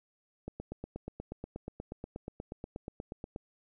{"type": "click train", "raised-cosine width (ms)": 2, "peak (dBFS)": -26, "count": 25, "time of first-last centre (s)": [0.48, 3.361], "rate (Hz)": 8.33, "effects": []}